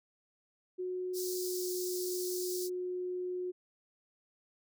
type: tone with pitch glide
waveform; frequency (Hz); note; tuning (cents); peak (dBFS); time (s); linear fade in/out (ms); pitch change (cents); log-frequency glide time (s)
sine; 366 to 362.6; F#4 to F#4; -19 to -35; -34; 0.78-3.52; 20; -16; 1.23-1.7
type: high-pass noise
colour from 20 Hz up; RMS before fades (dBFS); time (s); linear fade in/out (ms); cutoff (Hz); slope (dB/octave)
pink; -41; 1.13-2.7; 50; 4500; 48
effects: none